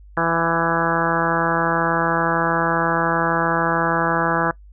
harmonic tone with a mistuned harmonic, 166.4 Hz, E3, 17 cents sharp, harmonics 1 / 2 / 3 / 4 / 5 / 6 / 7 / 8 / 9 / 10, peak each -26 / -26 / -26 / -26 / -26 / -26 / -26 / -26 / -26 / -26 dBFS, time 0.17-4.51 s, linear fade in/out 2 ms, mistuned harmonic 7, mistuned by +17 cents, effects noise-tail reverb RT60 0.1 s tail -21 dB re dry + added 50 Hz sine -41 dBFS peak until 4.72 s

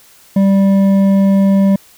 sine tone with hard clipping, 195.7 Hz, G3, 3 cents flat, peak -9 dBFS, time 0.36-1.76 s, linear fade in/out 5 ms, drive 7 dB, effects white hiss -45 dBFS RMS until 1.97 s

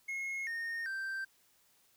triangle tone with pitch steps, 2164 / 1840.8 / 1565.9 Hz, C#7 / A#6 / G6, -42 / -22 / -2 cents, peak -34 dBFS, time 0.08-1.25 s, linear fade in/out 10 ms, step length 390 ms, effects white hiss -69 dBFS RMS until 1.96 s

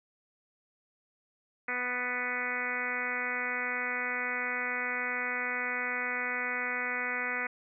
harmonic tone with a mistuned harmonic, 247.4 Hz, B3, 3 cents sharp, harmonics 1 / 2 / 3 / 4 / 5 / 6 / 7 / 8 / 9 / 10, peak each -45 / -42 / -44 / -44 / -41 / -37 / -40 / -35 / -38 / -43 dBFS, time 1.68-7.47 s, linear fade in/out 5 ms, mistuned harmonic 7, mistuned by +19 cents, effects none

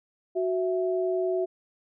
sine tone pair together, 370 / 659.7 Hz, F#4 / E5, 0 / +1 cents, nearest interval minor seventh, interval 1001 cents, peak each -25 / -29 dBFS, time 0.35-1.46 s, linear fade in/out 20 ms, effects none

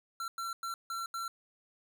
square tone bursts at uneven times, 1355 Hz, E6, 47 cents sharp, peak -36 dBFS, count 5, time 0.2-0.28 / 0.38-0.53 / 0.63-0.74 / 0.9-1.06 / 1.14-1.28 s, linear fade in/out 2 ms, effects none

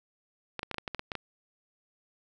clicks, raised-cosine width 0.3 ms, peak -18 dBFS, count 10, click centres 0.593 / 0.631 / 0.713 / 0.744 / 0.783 / 0.878 / 0.947 / 0.994 / 1.118 / 1.153 s, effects none

